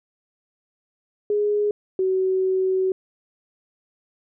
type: tone pair in turn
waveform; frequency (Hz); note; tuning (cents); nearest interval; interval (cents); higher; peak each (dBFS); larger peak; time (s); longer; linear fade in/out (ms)
sine; 415.3 / 376.5; G#4 / F#4; 0 / +30; major second; 170; first; -18; neither; 1.3-1.71 / 1.99-2.92; second; 2
effects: none